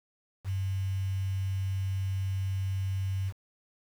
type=tone with quantisation; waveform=sine; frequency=96 Hz; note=G2; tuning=36 cents flat; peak=-28 dBFS; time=0.44-3.33 s; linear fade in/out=50 ms; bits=8; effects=none